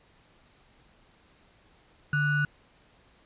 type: ring-modulated tone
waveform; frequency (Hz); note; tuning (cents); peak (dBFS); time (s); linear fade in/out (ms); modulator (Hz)
triangle; 664; E5; +12; -18; 2.13-2.45; 2; 811
effects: pink hiss -61 dBFS RMS until 3.25 s + resampled to 8000 Hz